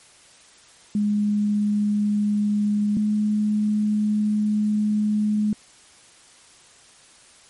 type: tone pair in turn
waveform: sine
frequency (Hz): 207.7 / 211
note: G#3 / G#3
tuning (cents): 0 / +28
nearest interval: unison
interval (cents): 28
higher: second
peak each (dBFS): -18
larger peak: neither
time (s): 0.95-2.97 / 2.97-5.53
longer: second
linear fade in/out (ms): 2
effects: white hiss -51 dBFS RMS until 7.49 s + MP3 48 kbps